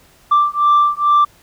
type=beating tone pair; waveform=sine; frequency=1174.7 / 1177 Hz; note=D6 / D6; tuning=0 / +3 cents; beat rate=2.3 Hz; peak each=-12 dBFS; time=0.31-1.25 s; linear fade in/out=10 ms; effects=tanh soft clip ceiling -6 dBFS + pink hiss -50 dBFS RMS until 1.42 s